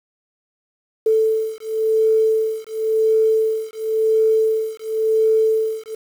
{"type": "beating tone pair", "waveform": "sine", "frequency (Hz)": [440, 440.94], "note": ["A4", "A4"], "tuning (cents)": [0, 4], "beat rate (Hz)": 0.94, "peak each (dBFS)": -18, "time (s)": [1.06, 5.95], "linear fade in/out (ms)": 5, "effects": ["7-bit"]}